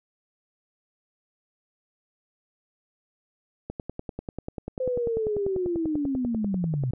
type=click train; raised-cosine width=2 ms; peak=-19 dBFS; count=34; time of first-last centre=3.7-6.935 s; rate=10.2 Hz
type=linear sweep; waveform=sine; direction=down; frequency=519 to 120.1 Hz; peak=-24 dBFS; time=4.8-6.91 s; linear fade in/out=5 ms
effects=none